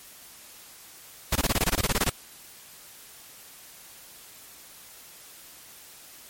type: noise bursts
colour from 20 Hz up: pink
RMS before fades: -23 dBFS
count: 14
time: 1.32-2.097 s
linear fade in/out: 5 ms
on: 36 ms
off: 21 ms
effects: white hiss -48 dBFS RMS until 6.29 s + MP3 64 kbps